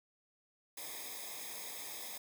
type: noise with comb filter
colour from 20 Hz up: white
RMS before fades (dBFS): -45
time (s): 0.77-2.18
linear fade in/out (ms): 5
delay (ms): 0.69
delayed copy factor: -0.9
effects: none